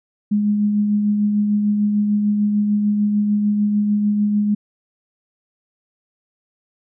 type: tone with tremolo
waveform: sine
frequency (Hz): 207.7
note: G#3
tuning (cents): 0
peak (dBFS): -13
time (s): 0.31-4.55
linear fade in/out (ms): 10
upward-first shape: triangle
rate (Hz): 6.7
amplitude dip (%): 35
effects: none